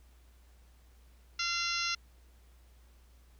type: harmonic tone with a mistuned harmonic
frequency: 688 Hz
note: F5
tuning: 26 cents flat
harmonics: 2 / 3 / 4 / 5 / 6 / 7 / 8 / 9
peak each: -37 / -39 / -37 / -42 / -38 / -42 / -39 / -42 dBFS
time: 1.39-1.95 s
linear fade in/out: 5 ms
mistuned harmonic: 7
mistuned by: +47 cents
effects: added 60 Hz sine -57 dBFS peak until 3.39 s + pink hiss -68 dBFS RMS until 3.39 s